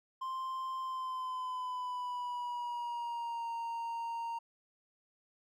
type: tone with pitch glide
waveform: triangle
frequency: 1046.5 to 927 Hz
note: C6 to A#5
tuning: 0 to -10 cents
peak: -34 dBFS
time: 0.21-4.39 s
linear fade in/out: 10 ms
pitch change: -210 cents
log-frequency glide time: 0.8-3.49 s
effects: none